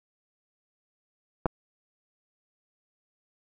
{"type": "clicks", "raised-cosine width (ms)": 1, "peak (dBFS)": [-9, -16], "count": 2, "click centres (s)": [1.458, 1.464], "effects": []}